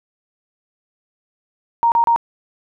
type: tone bursts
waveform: sine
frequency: 932.3 Hz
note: A#5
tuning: in tune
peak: -11 dBFS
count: 3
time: 1.83-2.161 s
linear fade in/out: 0 ms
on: 89 ms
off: 32 ms
effects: none